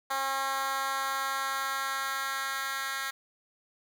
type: tone with high-pass filter sweep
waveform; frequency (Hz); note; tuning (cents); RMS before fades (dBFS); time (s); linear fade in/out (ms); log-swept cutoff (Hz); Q
10% pulse; 270.2; C#4; -44; -32; 0.1-3.11; 10; 870 to 1700; 1.5
effects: none